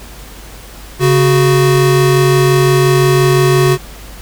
square tone pair together, 138.59 / 370 Hz, C#3 / F#4, 0 / 0 cents, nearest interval octave + perfect fourth, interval 1700 cents, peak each -11 dBFS, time 0.99-3.78 s, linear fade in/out 50 ms, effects added 50 Hz sine -32 dBFS peak until 4.21 s + pink hiss -35 dBFS RMS until 4.21 s

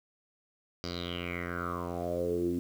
10% pulse tone with low-pass filter sweep, 87.31 Hz, F2, in tune, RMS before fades -34 dBFS, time 0.84-2.59 s, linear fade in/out 0 ms, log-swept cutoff 5000 to 280 Hz, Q 6.9, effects 9-bit

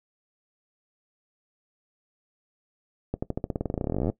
accelerating click train, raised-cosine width 2 ms, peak -14 dBFS, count 29, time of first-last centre 3.14-4.1 s, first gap 85 ms, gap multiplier 0.92, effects noise-tail reverb RT60 0.1 s tail -18 dB re dry

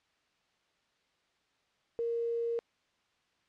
sine tone with quantisation, 466.2 Hz, A#4, in tune, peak -30 dBFS, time 1.99-2.59 s, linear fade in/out 0 ms, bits 10, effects white hiss -73 dBFS RMS until 3.48 s + low-pass 4000 Hz 12 dB/octave

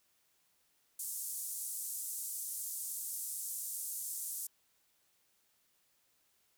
pink band-pass noise, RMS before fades -41 dBFS, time 0.99-4.47 s, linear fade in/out 5 ms, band 7900 to 14000 Hz, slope 24 dB/octave, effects white hiss -74 dBFS RMS until 6.57 s

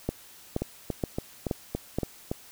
two click trains, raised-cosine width 2 ms, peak -13 / -15 dBFS, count 5 / 7, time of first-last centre 0.09-1.986 / 0.62-2.315 s, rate 2.11 / 3.54 Hz, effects white hiss -51 dBFS RMS until 2.51 s

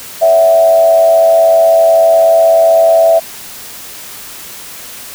sine tone with frequency modulation, 659 Hz, E5, 1 cent flat, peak -4 dBFS, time 0.21-3.2 s, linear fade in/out 20 ms, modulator 96.1 Hz, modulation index 0.47, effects white hiss -29 dBFS RMS until 5.14 s

